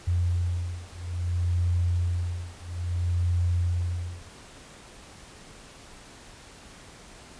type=beating tone pair; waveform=sine; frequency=87.31 / 87.91 Hz; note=F2 / F2; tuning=0 / +12 cents; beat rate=0.6 Hz; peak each=-27 dBFS; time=0.07-4.29 s; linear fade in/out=10 ms; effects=pink hiss -48 dBFS RMS until 7.39 s + resampled to 22050 Hz